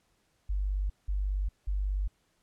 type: tone bursts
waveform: sine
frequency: 49 Hz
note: G1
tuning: in tune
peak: -27 dBFS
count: 3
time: 0.49-2.08 s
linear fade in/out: 10 ms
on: 410 ms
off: 180 ms
effects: pink hiss -72 dBFS RMS until 2.42 s + low-pass 11000 Hz 12 dB/octave